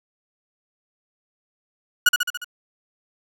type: tone with echo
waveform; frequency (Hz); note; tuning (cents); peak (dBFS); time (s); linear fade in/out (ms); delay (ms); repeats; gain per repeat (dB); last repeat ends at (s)
30% pulse; 1454; F#6; -31; -8; 2.06-2.09; 5; 71; 5; -4; 2.445
effects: none